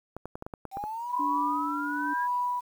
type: clicks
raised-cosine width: 1 ms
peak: -23 dBFS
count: 9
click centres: 0.166 / 0.256 / 0.355 / 0.424 / 0.465 / 0.538 / 0.653 / 0.771 / 0.839 s
type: linear sweep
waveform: sine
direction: up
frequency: 763 to 1661.2 Hz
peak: -32 dBFS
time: 0.71-2.28 s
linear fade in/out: 50 ms
type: tone with tremolo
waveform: sine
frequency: 982 Hz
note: B5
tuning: 10 cents flat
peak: -25 dBFS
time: 1.09-2.61 s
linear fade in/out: 20 ms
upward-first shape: sine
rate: 0.99 Hz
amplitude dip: 65%
type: tone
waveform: sine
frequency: 292.1 Hz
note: D4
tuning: 9 cents flat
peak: -32 dBFS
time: 1.19-2.14 s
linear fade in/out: 10 ms
effects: 9-bit